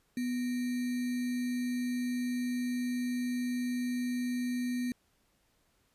sine tone with sample-and-hold, 246.9 Hz, B3, in tune, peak -30 dBFS, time 0.17-4.92 s, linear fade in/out 2 ms, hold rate 2100 Hz, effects pink hiss -72 dBFS RMS until 5.94 s + resampled to 32000 Hz

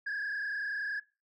sine tone with frequency modulation, 1661.2 Hz, G#6, in tune, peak -30 dBFS, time 0.06-1 s, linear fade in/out 10 ms, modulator 30.3 Hz, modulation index 2, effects noise-tail reverb RT60 0.3 s tail -22 dB re dry + tanh soft clip ceiling -31 dBFS

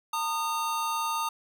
square tone pair together, 910.6 / 1229 Hz, A#5 / D#6, -41 / -22 cents, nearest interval perfect fourth, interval 519 cents, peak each -31 / -31 dBFS, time 0.13-1.29 s, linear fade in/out 5 ms, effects none

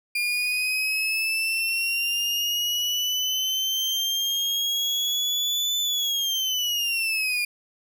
35% pulse linear two-way sweep, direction up then down, 2407 to 3513 to 2407 Hz, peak -21 dBFS, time 0.15-7.45 s, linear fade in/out 5 ms, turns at 5.8 s, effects none

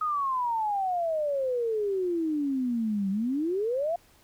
sine exponential two-way sweep, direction down then up, 1269 to 190 to 704 Hz, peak -25 dBFS, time 0.01-3.96 s, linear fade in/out 5 ms, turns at 3.1 s, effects pink hiss -60 dBFS RMS until 4.23 s

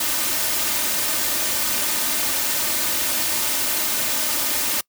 white noise with comb filter, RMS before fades -22 dBFS, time 0-4.81 s, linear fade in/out 5 ms, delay 3.3 ms, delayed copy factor +0.55, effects noise-tail reverb RT60 0.1 s tail -25 dB re dry + high-pass 80 Hz 12 dB/octave

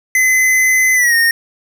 square tone with pitch glide, 2036 to 1845.6 Hz, C7 to A#6, -48 to -18 cents, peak -10 dBFS, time 0.15-1.31 s, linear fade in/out 2 ms, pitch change -170 cents, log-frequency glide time 0.94-1.15 s, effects none

